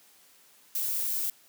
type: noise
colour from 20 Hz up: violet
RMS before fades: -30 dBFS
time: 0.75-1.3 s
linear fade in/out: 2 ms
effects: white hiss -59 dBFS RMS until 1.48 s + high-pass 150 Hz 12 dB/octave